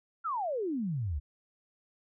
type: exponential sweep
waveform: sine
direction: down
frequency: 1409 to 65 Hz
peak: -30 dBFS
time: 0.24-1.2 s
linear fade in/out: 20 ms
effects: none